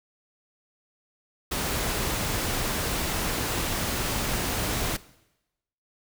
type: noise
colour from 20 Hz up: pink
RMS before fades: -28 dBFS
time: 1.51-4.97 s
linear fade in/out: 10 ms
effects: noise-tail reverb RT60 0.9 s tail -19 dB re dry